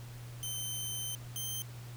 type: tone pair in turn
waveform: 10% pulse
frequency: 3087 / 3123 Hz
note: G7 / G7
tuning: -27 / -7 cents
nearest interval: unison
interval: 20 cents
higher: second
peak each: -28 dBFS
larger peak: neither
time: 0.43-1.15 / 1.36-1.62 s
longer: first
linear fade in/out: 0 ms
effects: added 120 Hz sine -44 dBFS peak until 1.96 s + pink hiss -54 dBFS RMS until 1.96 s